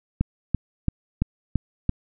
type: click train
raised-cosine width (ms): 5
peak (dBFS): -8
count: 6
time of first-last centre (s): 0.21-1.894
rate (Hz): 2.97
effects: none